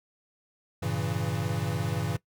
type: chord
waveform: square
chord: G diminished seventh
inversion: none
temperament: equal with one note detuned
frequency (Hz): 98 / 115.2 / 138.59 / 164.81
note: G2 / Bb2 / Db3 / Fb3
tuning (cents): 0 / -20 / 0 / 0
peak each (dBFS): -34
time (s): 0.82-2.17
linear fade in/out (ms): 10
effects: noise-tail reverb RT60 0.1 s tail -19 dB re dry